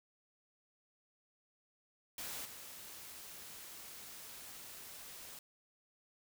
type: noise with level steps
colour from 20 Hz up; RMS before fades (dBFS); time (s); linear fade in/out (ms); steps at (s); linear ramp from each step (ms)
white; -44 / -51; 2.18-5.39; 2; 2.45; 5
effects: none